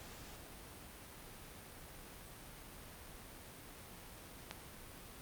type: click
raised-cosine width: 0.2 ms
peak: -25 dBFS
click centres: 4.511 s
effects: pink hiss -53 dBFS RMS until 5.21 s + Opus 48 kbps